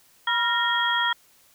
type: tone cluster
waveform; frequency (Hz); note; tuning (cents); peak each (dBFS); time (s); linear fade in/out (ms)
sine; 965 / 1386 / 1857 / 3273; B5 / F6 / A#6 / G#7; -40 / -14 / -7 / -26; -26; 0.27-1.13; 5
effects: white hiss -58 dBFS RMS until 1.54 s